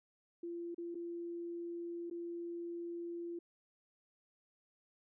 sine tone with dropouts, 342.5 Hz, F4, 34 cents flat, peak -40 dBFS, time 0.43-3.39 s, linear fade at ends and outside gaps 5 ms, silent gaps 0.746-0.78 / 0.946-0.952 / 2.1-2.11 s, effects none

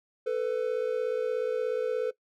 triangle tone pair together, 443.2 / 500 Hz, A4 / B4, +13 / +21 cents, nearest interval major second, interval 208 cents, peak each -27 dBFS, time 0.26-2.11 s, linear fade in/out 10 ms, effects noise-tail reverb RT60 0.1 s tail -19 dB re dry

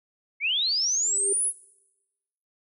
sine linear sweep, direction up, 2129 to 10690 Hz, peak -22 dBFS, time 0.4-1.53 s, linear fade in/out 50 ms
sine tone with exponential growth, 397 Hz, G4, 22 cents sharp, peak -25 dBFS, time 0.95-1.33 s, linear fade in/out 5 ms, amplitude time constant 82 ms
effects noise-tail reverb RT60 1.0 s tail -21 dB re dry

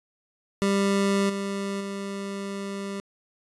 25% pulse tone with level steps, 198.1 Hz, G3, 18 cents sharp, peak -17 / -24 / -27 dBFS, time 0.62-3 s, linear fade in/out 0 ms, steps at 1.29 / 1.8 s, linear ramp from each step 10 ms, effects resampled to 24000 Hz

